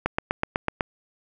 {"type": "click train", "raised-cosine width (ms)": 0.5, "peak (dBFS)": -7, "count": 7, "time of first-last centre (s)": [0.06, 0.808], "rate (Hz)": 8.02, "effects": []}